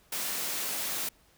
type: high-pass noise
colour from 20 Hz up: white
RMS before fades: -33 dBFS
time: 0.12-1.09 s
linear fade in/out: 5 ms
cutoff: 160 Hz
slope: 12 dB/octave
effects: pink hiss -63 dBFS RMS until 1.37 s